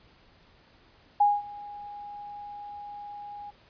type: tone with ADSR envelope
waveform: sine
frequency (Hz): 822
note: G#5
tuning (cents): -18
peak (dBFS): -16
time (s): 1.2-3.51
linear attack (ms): 9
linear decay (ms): 210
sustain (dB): -22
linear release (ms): 17
effects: pink hiss -59 dBFS RMS until 3.69 s + resampled to 11025 Hz